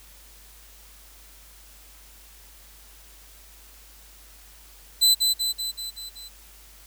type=tone with echo; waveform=sawtooth; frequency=4021 Hz; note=B7; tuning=30 cents sharp; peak=-12 dBFS; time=5.01-5.15 s; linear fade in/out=20 ms; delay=190 ms; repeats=6; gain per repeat=-4 dB; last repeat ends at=6.29 s; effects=added 50 Hz sine -51 dBFS peak until 6.86 s + white hiss -51 dBFS RMS until 6.86 s